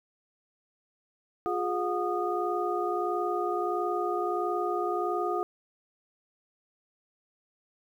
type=tone cluster; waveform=sine; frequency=354.1 / 415.6 / 722 / 1231 Hz; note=F4 / G#4 / F#5 / D#6; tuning=+24 / +1 / -43 / -19 cents; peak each=-31 / -33 / -32 / -33 dBFS; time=1.46-5.43 s; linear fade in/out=0 ms; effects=10-bit